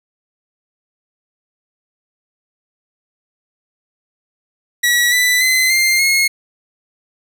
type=tone with pitch steps; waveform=sawtooth; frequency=1931 / 1986.4 / 2043 / 2102 / 2162 Hz; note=B6 / B6 / C7 / C7 / C#7; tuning=-39 / +9 / -42 / +7 / -44 cents; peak=-8 dBFS; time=4.83-6.28 s; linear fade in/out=10 ms; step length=290 ms; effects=none